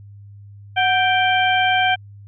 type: harmonic tone with a mistuned harmonic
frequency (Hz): 784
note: G5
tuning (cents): 0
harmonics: 1 / 2 / 3 / 4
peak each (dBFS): -17 / -20 / -22 / -23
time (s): 0.76-1.96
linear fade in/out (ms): 20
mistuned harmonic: 1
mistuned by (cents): -100
effects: added 101 Hz sine -38 dBFS peak until 2.27 s